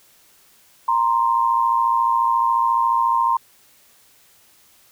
sine tone pair together, 932.3 / 1046.5 Hz, A#5 / C6, 0 / 0 cents, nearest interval major second, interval 200 cents, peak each -18 dBFS, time 0.88-3.37 s, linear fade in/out 5 ms, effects white hiss -54 dBFS RMS until 4.91 s

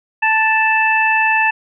harmonic tone, 880 Hz, A5, in tune, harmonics 1 / 2 / 3, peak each -16 / -16 / -16 dBFS, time 0.22-1.51 s, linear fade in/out 10 ms, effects none

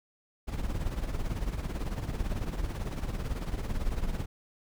brown noise with tremolo, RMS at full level -29 dBFS, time 0.47-4.26 s, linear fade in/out 20 ms, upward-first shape triangle, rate 18 Hz, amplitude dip 75%, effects none

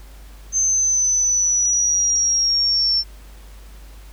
sine exponential sweep, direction down, 6272 to 5400 Hz, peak -15 dBFS, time 0.52-3.04 s, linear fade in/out 50 ms, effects added 50 Hz sine -38 dBFS peak until 4.12 s + pink hiss -49 dBFS RMS until 4.12 s

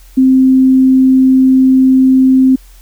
sine tone, 261.6 Hz, C4, in tune, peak -4 dBFS, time 0.17-2.56 s, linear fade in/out 10 ms, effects added 43 Hz sine -36 dBFS peak until 2.81 s + white hiss -46 dBFS RMS until 2.81 s

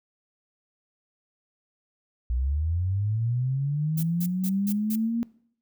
sine linear sweep, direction up, 58 to 236.1 Hz, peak -23 dBFS, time 2.3-5.23 s, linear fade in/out 0 ms
violet noise bursts, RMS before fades -34 dBFS, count 5, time 3.97-4.96 s, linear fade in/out 10 ms, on 62 ms, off 170 ms
effects noise-tail reverb RT60 0.6 s tail -21 dB re dry

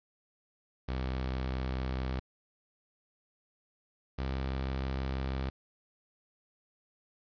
sawtooth tone pair in turn, 64.6 / 66.22 Hz, C2 / C2, -21 / +21 cents, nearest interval unison, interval 42 cents, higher second, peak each -28 dBFS, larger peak neither, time 0.88-2.2 / 4.18-5.5 s, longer neither, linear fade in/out 10 ms, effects resampled to 11025 Hz + 9-bit

